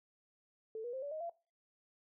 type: tone with pitch steps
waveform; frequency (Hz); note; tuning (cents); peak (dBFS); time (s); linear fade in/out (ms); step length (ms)
sine; 441.7 / 481.7 / 525.3 / 572.8 / 624.7 / 681.2; A4 / B4 / C5 / D5 / D#5 / F5; +7 / -43 / +7 / -43 / +7 / -43; -39; 0.75-1.296; 2; 91
effects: noise-tail reverb RT60 0.3 s tail -19 dB re dry